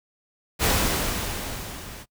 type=noise with level ramp; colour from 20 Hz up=pink; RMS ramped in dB=-19 to -41 dBFS; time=0.59-2.06 s; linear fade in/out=50 ms; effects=noise-tail reverb RT60 0.1 s tail -24 dB re dry